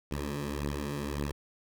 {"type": "beating tone pair", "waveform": "10% pulse", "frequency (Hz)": [70.9, 72.7], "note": ["C#2", "D2"], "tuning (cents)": [40, -17], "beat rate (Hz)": 1.8, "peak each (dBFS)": [-29, -26], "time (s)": [0.11, 1.32], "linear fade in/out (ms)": 5, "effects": []}